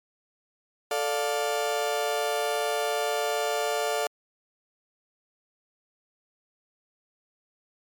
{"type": "chord", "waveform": "35% pulse", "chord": "D minor", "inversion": "second", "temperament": "just", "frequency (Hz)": [440.5, 587.3, 704.8], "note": ["A4", "D5", "F5"], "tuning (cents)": [2, 0, 16], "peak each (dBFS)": -28, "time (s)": [0.91, 4.07], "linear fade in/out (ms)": 2, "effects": ["MP3 96 kbps"]}